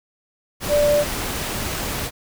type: tone in noise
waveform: sine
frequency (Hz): 587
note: D5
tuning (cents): -1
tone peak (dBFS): -14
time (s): 0.68-1.05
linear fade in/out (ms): 50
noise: pink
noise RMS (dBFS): -26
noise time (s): 0.6-2.11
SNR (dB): +9
effects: none